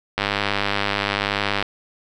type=click train; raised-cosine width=0.3 ms; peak=-4 dBFS; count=147; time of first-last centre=0.18-1.626 s; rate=101 Hz; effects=none